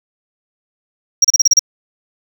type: tone bursts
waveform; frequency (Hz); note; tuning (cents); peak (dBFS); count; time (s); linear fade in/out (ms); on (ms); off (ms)
sine; 5640; F8; +16; -3; 7; 1.22-1.593; 5; 25; 33
effects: tanh soft clip ceiling -5 dBFS + 7-bit